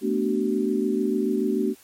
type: chord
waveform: sine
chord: B minor seventh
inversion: third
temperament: equal with one note detuned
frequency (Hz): 220 / 246.9 / 293.7 / 378.9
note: A3 / B3 / D4 / F#4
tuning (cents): 0 / 0 / 0 / +41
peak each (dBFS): -26 / -27 / -27 / -25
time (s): 0.01-1.75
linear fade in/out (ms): 50
effects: white hiss -53 dBFS RMS until 1.83 s + MP3 64 kbps